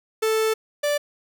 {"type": "tone pair in turn", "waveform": "45% pulse", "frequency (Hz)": [440, 585.1], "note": ["A4", "D5"], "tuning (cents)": [0, -7], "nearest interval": "perfect fourth", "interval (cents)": 493, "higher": "second", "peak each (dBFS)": [-19, -20], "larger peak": "first", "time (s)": [[0.22, 0.54], [0.83, 0.98]], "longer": "first", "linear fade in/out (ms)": 10, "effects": []}